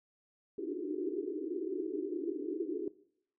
white band-pass noise, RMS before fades -37 dBFS, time 0.58-2.88 s, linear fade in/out 2 ms, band 290 to 410 Hz, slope 96 dB/octave, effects noise-tail reverb RT60 0.7 s tail -20 dB re dry

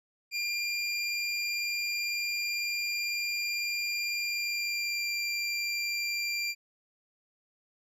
25% pulse tone with pitch glide, 2394 to 2376 Hz, D7 to D7, +33 to +20 cents, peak -26 dBFS, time 0.31-6.55 s, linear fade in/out 50 ms, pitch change -13 cents, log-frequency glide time 4.22-5.12 s, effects low-pass 12000 Hz 12 dB/octave

